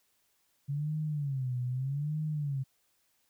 sine tone with vibrato, 138.59 Hz, C#3, in tune, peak -30 dBFS, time 0.68-2.64 s, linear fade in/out 20 ms, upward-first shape sine, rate 0.81 Hz, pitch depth 190 cents each way, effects white hiss -73 dBFS RMS until 3.29 s

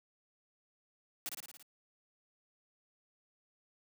white noise with echo, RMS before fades -39 dBFS, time 1.26-1.29 s, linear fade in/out 0 ms, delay 56 ms, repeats 6, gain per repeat -3 dB, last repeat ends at 1.626 s, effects high-pass 150 Hz 12 dB/octave

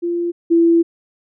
sine tone pair in turn, 344.6 / 335.4 Hz, F4 / E4, -23 / +30 cents, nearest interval unison, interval 47 cents, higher first, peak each -17 / -9 dBFS, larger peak second, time 0.02-0.32 / 0.5-0.83 s, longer second, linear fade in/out 20 ms, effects none

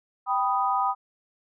sine chord, G augmented, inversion none, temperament equal, 784 / 987.8 / 1244.5 Hz, G5 / B5 / D#6, 0 / 0 / 0 cents, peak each -26 dBFS, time 0.26-0.95 s, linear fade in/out 50 ms, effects none

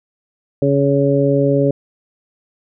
harmonic tone, 140.1 Hz, C#3, 19 cents sharp, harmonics 1 / 2 / 3 / 4, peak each -17 / -17 / -17 / -17 dBFS, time 0.62-1.71 s, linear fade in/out 2 ms, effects none

